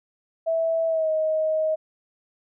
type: tone with pitch glide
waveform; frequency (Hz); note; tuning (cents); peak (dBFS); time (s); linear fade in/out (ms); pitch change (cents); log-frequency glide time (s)
sine; 655 to 628.3; E5 to D#5; -11 to +17; -20; 0.46-1.76; 20; -72; 0.87-1.1
effects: none